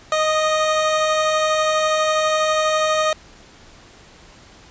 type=tone pair together; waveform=25% pulse; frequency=622.3 / 1232.4 Hz; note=D#5 / D#6; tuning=0 / -17 cents; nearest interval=octave; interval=1183 cents; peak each=-13 / -22 dBFS; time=0.12-3.13 s; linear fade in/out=2 ms; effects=pink hiss -46 dBFS RMS until 4.7 s + resampled to 16000 Hz